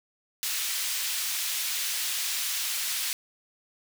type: high-pass noise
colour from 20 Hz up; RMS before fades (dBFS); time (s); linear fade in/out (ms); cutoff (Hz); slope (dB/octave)
pink; -30; 0.43-3.13; 0; 2800; 12
effects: none